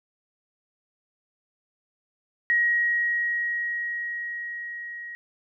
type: tone with level ramp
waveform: sine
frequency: 1895 Hz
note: A#6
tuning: 28 cents sharp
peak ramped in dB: -18 to -35 dBFS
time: 2.5-5.15 s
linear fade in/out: 0 ms
effects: none